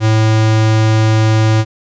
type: tone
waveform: square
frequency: 109.8 Hz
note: A2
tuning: 3 cents flat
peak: -9 dBFS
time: 0-1.65 s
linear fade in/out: 50 ms
effects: resampled to 16000 Hz